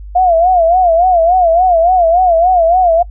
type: tone with vibrato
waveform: sine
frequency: 698.5 Hz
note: F5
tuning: in tune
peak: -6 dBFS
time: 0.15-3.03 s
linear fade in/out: 10 ms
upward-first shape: sine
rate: 3.5 Hz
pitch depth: 120 cents each way
effects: noise-tail reverb RT60 0.1 s tail -24 dB re dry + added 50 Hz sine -26 dBFS peak until 3.1 s